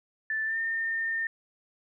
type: tone with pitch glide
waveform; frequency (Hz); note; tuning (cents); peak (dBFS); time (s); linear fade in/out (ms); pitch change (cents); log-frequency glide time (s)
sine; 1760 to 1814.7; A6 to A#6; 0 to -47; -27; 0.3-1.27; 2; +53; 0.45-0.58
effects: none